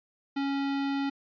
square tone, 277.2 Hz, C#4, in tune, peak -28 dBFS, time 0.36-1.1 s, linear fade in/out 10 ms, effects resampled to 11025 Hz

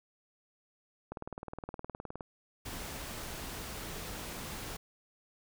click train, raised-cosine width 1 ms, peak -26 dBFS, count 22, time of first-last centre 1.12-2.208 s, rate 19.3 Hz
pink noise, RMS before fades -42 dBFS, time 2.65-4.77 s, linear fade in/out 10 ms
effects none

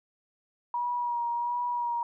sine tone with vibrato, 958 Hz, A#5, 47 cents sharp, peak -27 dBFS, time 0.74-2.03 s, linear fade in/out 2 ms, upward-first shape sine, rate 1.4 Hz, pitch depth 23 cents each way, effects none

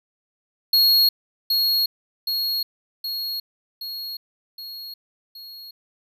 square tone with echo, 4305 Hz, C8, 49 cents sharp, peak -14 dBFS, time 0.73-1.09 s, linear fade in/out 5 ms, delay 770 ms, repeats 6, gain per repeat -4 dB, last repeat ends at 5.71 s, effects none

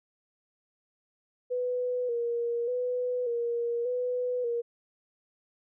sine tone with vibrato, 483.9 Hz, B4, 35 cents flat, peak -27 dBFS, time 1.5-4.62 s, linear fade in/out 20 ms, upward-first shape square, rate 0.85 Hz, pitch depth 44 cents each way, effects none

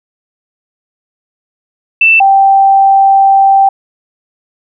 sine tone pair in turn, 2662 / 782.3 Hz, E7 / G5, +16 / -4 cents, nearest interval octave + major sixth, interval 2120 cents, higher first, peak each -3 dBFS, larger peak neither, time 2.01-2.2 / 2.2-3.69 s, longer second, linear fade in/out 5 ms, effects none

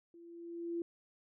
sine tone with level ramp, 339.9 Hz, F4, 47 cents flat, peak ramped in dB -54 to -33 dBFS, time 0.14-0.82 s, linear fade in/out 2 ms, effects none

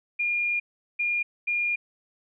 sine tone bursts at uneven times, 2417 Hz, D7, 49 cents sharp, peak -23 dBFS, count 3, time 0.19-0.6 / 0.99-1.23 / 1.47-1.76 s, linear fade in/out 10 ms, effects none

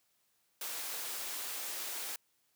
white high-pass noise, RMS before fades -40 dBFS, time 0.61-2.16 s, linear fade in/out 2 ms, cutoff 370 Hz, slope 12 dB/octave, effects white hiss -75 dBFS RMS until 2.55 s + high-pass 60 Hz 12 dB/octave

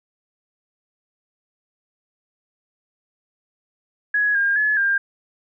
sine tone with pitch steps, 1675 / 1612 / 1708 / 1599 Hz, G#6 / G6 / G#6 / G6, +14 / +48 / +48 / +34 cents, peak -16 dBFS, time 4.14-4.98 s, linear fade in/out 5 ms, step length 210 ms, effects none

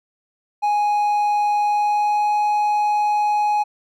triangle tone with pitch glide, 830.6 to 836.4 Hz, G#5 to G#5, 0 to +12 cents, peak -14 dBFS, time 0.62-3.64 s, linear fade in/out 20 ms, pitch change +12 cents, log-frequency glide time 1.64-2.33 s, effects none

